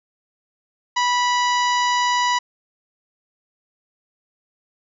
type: harmonic tone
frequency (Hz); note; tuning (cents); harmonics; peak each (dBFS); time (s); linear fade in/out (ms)
981; B5; -12; 1 / 2 / 3 / 4 / 5 / 6 / 7; -18 / -24 / -28 / -30 / -32 / -34 / -35; 0.96-2.39; 10
effects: none